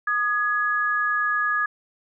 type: tone pair together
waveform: sine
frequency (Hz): 1231 / 1679.7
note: D#6 / G#6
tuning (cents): -19 / +19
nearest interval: perfect fourth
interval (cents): 538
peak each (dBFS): -24 / -22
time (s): 0.07-1.66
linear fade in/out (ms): 5
effects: none